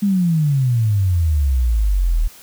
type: exponential sweep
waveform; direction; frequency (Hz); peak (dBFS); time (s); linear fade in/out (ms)
sine; down; 207.7 to 37.09; -13; 0.02-2.28; 10
effects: white hiss -43 dBFS RMS until 2.42 s